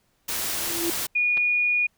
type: noise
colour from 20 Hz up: white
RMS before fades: -28 dBFS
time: 0.28-1.07 s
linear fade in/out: 10 ms
type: tone with exponential growth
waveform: sine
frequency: 338.2 Hz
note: E4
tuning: 44 cents sharp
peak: -22 dBFS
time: 0.39-0.9 s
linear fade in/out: 1 ms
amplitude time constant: 110 ms
type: tone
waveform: sine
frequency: 2447 Hz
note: D#7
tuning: 29 cents flat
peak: -19 dBFS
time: 1.15-1.87 s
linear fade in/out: 10 ms
type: clicks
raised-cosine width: 0.3 ms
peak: -20 dBFS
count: 2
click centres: 1.371 / 1.377 s
effects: pink hiss -68 dBFS RMS until 1.97 s